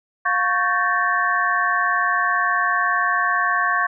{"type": "tone cluster", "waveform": "sine", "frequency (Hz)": [709, 1110, 1555, 1751, 1831], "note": ["F5", "C#6", "G6", "A6", "A#6"], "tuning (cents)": [26, 2, -14, -9, -32], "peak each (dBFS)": [-27, -20, -23, -24, -28], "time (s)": [0.25, 3.87], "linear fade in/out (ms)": 10, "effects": []}